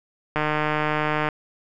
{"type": "click train", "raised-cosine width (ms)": 0.5, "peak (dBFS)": -8, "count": 142, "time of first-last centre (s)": [0.36, 1.288], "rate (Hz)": 152, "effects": []}